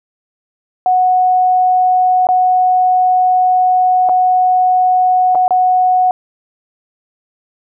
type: tone with dropouts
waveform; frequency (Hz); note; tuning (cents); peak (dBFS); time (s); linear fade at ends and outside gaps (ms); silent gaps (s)
sine; 736; F#5; -9; -8; 0.86-6.11; 1; 2.27-2.288 / 4.089-4.094 / 5.349-5.354 / 5.48-5.507
effects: none